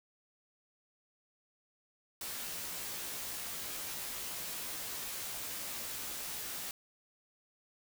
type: noise with comb filter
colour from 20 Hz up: white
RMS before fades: -41 dBFS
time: 2.21-6.71 s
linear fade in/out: 2 ms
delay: 15 ms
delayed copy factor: -0.7
effects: none